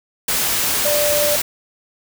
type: tone in noise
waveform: sine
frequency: 589 Hz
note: D5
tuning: 5 cents sharp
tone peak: -17 dBFS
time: 0.85-1.36 s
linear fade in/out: 5 ms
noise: white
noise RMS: -19 dBFS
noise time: 0.28-1.42 s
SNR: -1 dB
effects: none